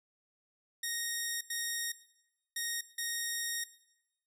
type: tone bursts at uneven times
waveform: 10% pulse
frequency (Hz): 1864.7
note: A#6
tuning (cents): 0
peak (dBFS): -25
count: 4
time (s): 0.83-1.41 / 1.5-1.92 / 2.56-2.81 / 2.98-3.64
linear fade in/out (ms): 5
effects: noise-tail reverb RT60 0.9 s tail -17 dB re dry